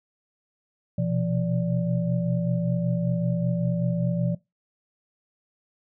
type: tone cluster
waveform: sine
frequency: 123 / 128.2 / 171.2 / 582 Hz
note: B2 / C3 / F3 / D5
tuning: -7 / -35 / -34 / -16 cents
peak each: -28 / -32 / -24 / -33 dBFS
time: 0.98-4.35 s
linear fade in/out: 5 ms
effects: noise-tail reverb RT60 0.2 s tail -20 dB re dry